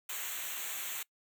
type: noise with comb filter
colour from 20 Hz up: white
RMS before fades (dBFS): -39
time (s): 0.09-1.03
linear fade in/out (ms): 5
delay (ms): 0.2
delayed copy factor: -0.9
effects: noise-tail reverb RT60 0.1 s tail -23 dB re dry